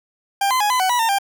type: tone with pitch steps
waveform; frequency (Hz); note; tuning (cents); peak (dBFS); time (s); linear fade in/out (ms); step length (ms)
40% pulse; 795 / 1025 / 832 / 1010 / 749 / 975 / 908 / 795; G5 / C6 / G#5 / B5 / F#5 / B5 / A#5 / G5; +24 / -36 / +3 / +39 / +21 / -23 / -46 / +24; -15; 0.41-1.186; 5; 97
effects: none